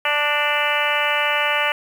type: harmonic tone with a mistuned harmonic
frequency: 293.7 Hz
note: D4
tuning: in tune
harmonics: 2 / 3 / 4 / 5 / 6 / 7 / 8 / 9 / 10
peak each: -26 / -26 / -26 / -26 / -26 / -26 / -26 / -26 / -26 dBFS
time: 0.05-1.72 s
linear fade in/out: 2 ms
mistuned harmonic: 6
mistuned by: +21 cents
effects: 7-bit